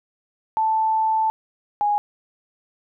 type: tone pair in turn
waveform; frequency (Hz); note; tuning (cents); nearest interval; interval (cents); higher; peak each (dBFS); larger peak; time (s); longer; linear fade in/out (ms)
sine; 880 / 827.2; A5 / G#5; 0 / -7; minor second; 107; first; -17; neither; 0.57-1.3 / 1.81-1.98; first; 0
effects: none